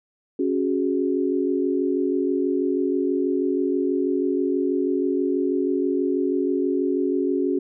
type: chord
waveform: sine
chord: C# suspended fourth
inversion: none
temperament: just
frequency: 277.2 / 369.6 / 415.8 Hz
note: C#4 / F#4 / G#4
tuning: 0 / -2 / +2 cents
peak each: -23 / -23 / -27 dBFS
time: 0.39-7.59 s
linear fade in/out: 5 ms
effects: none